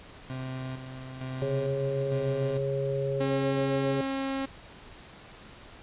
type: tone with tremolo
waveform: 30% pulse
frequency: 130.2 Hz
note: C3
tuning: 8 cents flat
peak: -31 dBFS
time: 0.3-2.58 s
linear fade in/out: 0 ms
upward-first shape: square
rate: 1.1 Hz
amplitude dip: 50%
type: harmonic tone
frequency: 137 Hz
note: C#3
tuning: 20 cents flat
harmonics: 1 / 3 / 4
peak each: -31 / -31 / -31 dBFS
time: 1.42-4.01 s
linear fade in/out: 0 ms
type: tone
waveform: sawtooth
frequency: 270.3 Hz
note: C#4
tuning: 44 cents flat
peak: -25 dBFS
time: 3.2-4.46 s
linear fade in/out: 10 ms
effects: pink hiss -49 dBFS RMS until 5.82 s + resampled to 8000 Hz